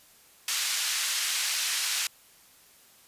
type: band-pass noise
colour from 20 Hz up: white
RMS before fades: -29 dBFS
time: 0.48-2.07 s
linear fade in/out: 2 ms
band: 1700 to 7300 Hz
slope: 12 dB/octave
effects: white hiss -57 dBFS RMS until 3.07 s + resampled to 32000 Hz